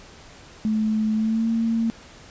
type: tone with pitch glide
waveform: sine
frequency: 216.9 to 227.6 Hz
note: A3 to A#3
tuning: -25 to -41 cents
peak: -19 dBFS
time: 0.65-1.9 s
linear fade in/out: 0 ms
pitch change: +84 cents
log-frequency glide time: 1.15-1.48 s
effects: pink hiss -46 dBFS RMS until 2.3 s + resampled to 16000 Hz